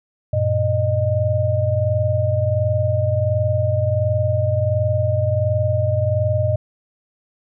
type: tone cluster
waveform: sine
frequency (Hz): 94.9 / 116.3 / 614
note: F#2 / A#2 / D#5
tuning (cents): +44 / -4 / -23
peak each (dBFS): -20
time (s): 0.33-6.56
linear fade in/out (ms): 5
effects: none